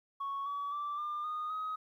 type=tone with pitch steps; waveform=sine; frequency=1108.7 / 1137.9 / 1167.9 / 1198.6 / 1230.2 / 1262.6 Hz; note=C#6 / C#6 / D6 / D6 / D#6 / D#6; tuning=0 / +45 / -10 / +35 / -20 / +25 cents; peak=-33 dBFS; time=0.2-1.76 s; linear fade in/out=10 ms; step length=260 ms; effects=tanh soft clip ceiling -32 dBFS + 12-bit